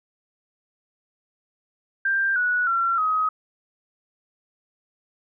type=tone with pitch steps; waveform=sine; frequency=1583 / 1468.5 / 1362.3 / 1263.7 Hz; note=G6 / F#6 / F6 / D#6; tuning=+17 / -13 / -43 / +26 cents; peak=-19 dBFS; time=2.05-3.29 s; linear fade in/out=5 ms; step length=310 ms; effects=none